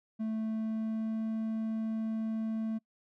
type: tone with pitch glide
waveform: triangle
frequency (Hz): 220 to 221.5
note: A3 to A3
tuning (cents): 0 to +12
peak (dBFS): -29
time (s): 0.19-2.79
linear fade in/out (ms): 20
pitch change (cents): +12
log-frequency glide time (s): 0.37-1.26
effects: noise-tail reverb RT60 0.1 s tail -26 dB re dry